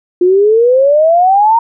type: exponential sweep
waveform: sine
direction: up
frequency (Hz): 350.6 to 937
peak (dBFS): -5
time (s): 0.21-1.59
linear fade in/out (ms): 5
effects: none